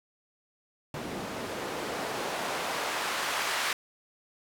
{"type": "noise with band-pass filter sweep", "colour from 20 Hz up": "white", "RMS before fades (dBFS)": -33, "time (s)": [0.94, 3.73], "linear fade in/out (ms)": 2, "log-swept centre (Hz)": [240, 1400], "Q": 0.74, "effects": []}